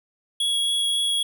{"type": "tone with vibrato", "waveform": "square", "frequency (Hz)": 3336, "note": "G#7", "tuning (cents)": 7, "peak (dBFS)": -21, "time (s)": [0.4, 1.23], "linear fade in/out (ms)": 5, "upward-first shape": "triangle", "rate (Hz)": 3.7, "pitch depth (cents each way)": 9, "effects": []}